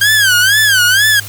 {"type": "tone with vibrato", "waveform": "sawtooth", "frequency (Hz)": 1585, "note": "G6", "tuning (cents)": 19, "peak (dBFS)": -4, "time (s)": [0.01, 1.2], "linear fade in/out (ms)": 5, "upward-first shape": "sine", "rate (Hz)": 2.1, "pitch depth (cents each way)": 170, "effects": ["added 102 Hz sine -29 dBFS peak until 1.28 s", "white hiss -30 dBFS RMS until 1.28 s"]}